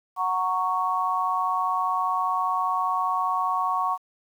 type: chord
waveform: sine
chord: F# major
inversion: none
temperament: just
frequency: 740 / 925 / 1110 Hz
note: F#5 / A#5 / C#6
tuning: 0 / -14 / +2 cents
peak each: -28 / -29 / -24 dBFS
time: 0.16-3.98 s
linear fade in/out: 50 ms
effects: 9-bit